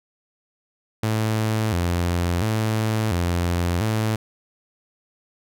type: tone with vibrato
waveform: sawtooth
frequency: 97.7 Hz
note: G2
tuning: 5 cents flat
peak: -16 dBFS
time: 1.03-4.16 s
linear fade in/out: 5 ms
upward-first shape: square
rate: 0.72 Hz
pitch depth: 200 cents each way
effects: none